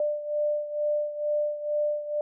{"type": "beating tone pair", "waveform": "sine", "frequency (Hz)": [594, 596.2], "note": ["D5", "D5"], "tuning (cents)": [20, 26], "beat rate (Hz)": 2.2, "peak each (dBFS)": [-26, -31], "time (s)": [0, 2.21], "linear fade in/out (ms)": 2, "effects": []}